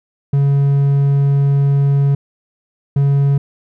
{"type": "tone bursts at uneven times", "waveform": "triangle", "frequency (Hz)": 140.1, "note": "C#3", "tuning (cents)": 19, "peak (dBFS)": -8, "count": 2, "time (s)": [[0.33, 2.15], [2.96, 3.38]], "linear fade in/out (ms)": 5, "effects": []}